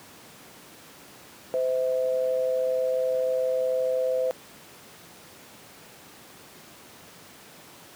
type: tone pair together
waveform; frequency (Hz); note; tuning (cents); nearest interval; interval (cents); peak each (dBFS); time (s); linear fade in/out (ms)
sine; 514 / 646.1; C5 / E5; -31 / -35; major third; 396; -23 / -30; 1.54-4.31; 0
effects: pink hiss -48 dBFS RMS until 7.95 s + high-pass 150 Hz 12 dB/octave